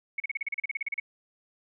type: tone bursts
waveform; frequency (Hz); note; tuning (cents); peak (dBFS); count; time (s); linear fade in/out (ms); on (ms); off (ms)
sine; 2210; C#7; -6; -27; 15; 0.18-0.999; 5; 21; 36
effects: none